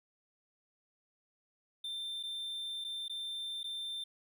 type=tone with dropouts; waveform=triangle; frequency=3574 Hz; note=A7; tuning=26 cents sharp; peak=-36 dBFS; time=1.84-4.04 s; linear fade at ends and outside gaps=5 ms; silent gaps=2.229-2.234 / 2.842-2.846 / 3.082-3.096 / 3.632-3.641 s; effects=none